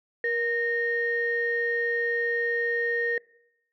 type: tone pair together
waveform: sine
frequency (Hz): 471.9 / 1847.7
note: A#4 / A#6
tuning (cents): +21 / -16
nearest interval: 2 octaves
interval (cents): 2363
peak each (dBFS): -27 / -25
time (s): 0.24-3.18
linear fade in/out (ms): 2
effects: noise-tail reverb RT60 0.8 s tail -23 dB re dry + tanh soft clip ceiling -16 dBFS